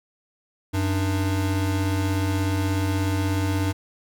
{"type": "tone pair together", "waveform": "square", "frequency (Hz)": [94.7, 300.7], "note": ["F#2", "D4"], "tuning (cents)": [41, 41], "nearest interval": "octave + minor sixth", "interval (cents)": 2000, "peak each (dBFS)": [-23, -28], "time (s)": [0.73, 3.73], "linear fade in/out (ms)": 20, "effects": []}